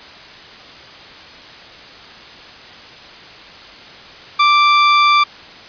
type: tone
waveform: sawtooth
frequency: 1174.7 Hz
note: D6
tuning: in tune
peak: -5 dBFS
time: 4.39-5.24 s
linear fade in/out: 10 ms
effects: white hiss -37 dBFS RMS until 5.68 s + resampled to 11025 Hz